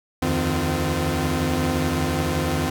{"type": "tone cluster", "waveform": "sawtooth", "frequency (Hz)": [73.9, 85.5, 153.1, 257.2, 351.4], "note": ["D2", "F2", "D#3", "C4", "F4"], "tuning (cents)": [11, -36, -28, -30, 11], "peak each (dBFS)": [-28, -23, -22, -21, -26], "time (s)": [0.22, 2.7], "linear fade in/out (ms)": 5, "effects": []}